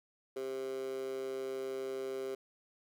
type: tone with high-pass filter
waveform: 15% pulse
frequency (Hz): 132.4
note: C3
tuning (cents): +21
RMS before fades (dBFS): -39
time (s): 0.36-2.35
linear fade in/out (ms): 5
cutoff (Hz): 420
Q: 5.2
effects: none